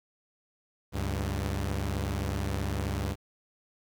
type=tone pair together; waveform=sawtooth; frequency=71.1 / 98.8 Hz; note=C#2 / G2; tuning=+45 / +14 cents; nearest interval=tritone; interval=569 cents; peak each=-28 dBFS; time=0.92-3.16 s; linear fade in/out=50 ms; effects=10-bit